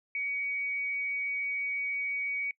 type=tone with amplitude modulation; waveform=sine; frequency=2253 Hz; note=C#7; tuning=28 cents sharp; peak=-29 dBFS; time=0.15-2.51 s; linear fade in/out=2 ms; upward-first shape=sine; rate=219 Hz; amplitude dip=25%; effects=noise-tail reverb RT60 0.1 s tail -22 dB re dry

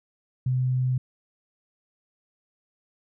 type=tone; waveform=sine; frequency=127.8 Hz; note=C3; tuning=40 cents flat; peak=-21 dBFS; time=0.46-0.98 s; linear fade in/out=5 ms; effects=none

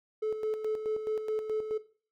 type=tone with tremolo; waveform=triangle; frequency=433.1 Hz; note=A4; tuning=27 cents flat; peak=-25 dBFS; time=0.22-1.78 s; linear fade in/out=10 ms; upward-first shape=square; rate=4.7 Hz; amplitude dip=65%; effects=noise-tail reverb RT60 0.4 s tail -17 dB re dry + tanh soft clip ceiling -23 dBFS

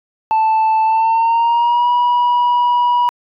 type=tone with pitch glide; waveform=sine; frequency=880 to 970.8 Hz; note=A5 to B5; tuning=0 to -30 cents; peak=-8 dBFS; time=0.31-3.09 s; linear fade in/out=0 ms; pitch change=+170 cents; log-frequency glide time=0.84-1.89 s; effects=tanh soft clip ceiling -10 dBFS

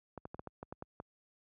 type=clicks; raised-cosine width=1 ms; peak=-29 dBFS; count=9; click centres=0.177 / 0.254 / 0.345 / 0.394 / 0.473 / 0.629 / 0.725 / 0.824 / 1.001 s; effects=high-pass 60 Hz 12 dB/octave

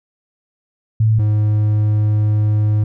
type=tone pair in turn; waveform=sine / triangle; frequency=110 / 105.98 Hz; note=A2 / G#2; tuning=0 / +36 cents; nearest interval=minor second; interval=64 cents; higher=first; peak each=-10 dBFS; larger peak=neither; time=1-1.19 / 1.19-2.84 s; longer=second; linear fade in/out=5 ms; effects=none

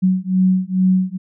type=beating tone pair; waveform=sine; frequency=185 / 187.3 Hz; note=F#3 / F#3; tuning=0 / +21 cents; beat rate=2.3 Hz; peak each=-16 dBFS; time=0.02-1.18 s; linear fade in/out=20 ms; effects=none

